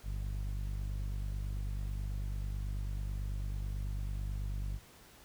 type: tone with low-pass filter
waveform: sawtooth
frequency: 49.13 Hz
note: G1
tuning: 5 cents sharp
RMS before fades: -37 dBFS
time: 0.03-4.8 s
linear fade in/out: 50 ms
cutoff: 120 Hz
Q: 0.9
effects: pink hiss -58 dBFS RMS until 5.24 s